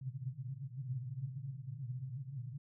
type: band-pass noise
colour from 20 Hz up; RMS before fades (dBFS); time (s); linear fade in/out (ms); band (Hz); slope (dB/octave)
pink; -43; 0.01-2.58; 5; 120 to 140; 96
effects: none